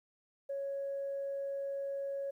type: tone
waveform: sine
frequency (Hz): 554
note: C#5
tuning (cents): -1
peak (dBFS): -34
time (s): 0.49-2.31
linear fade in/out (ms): 10
effects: tanh soft clip ceiling -31 dBFS + 12-bit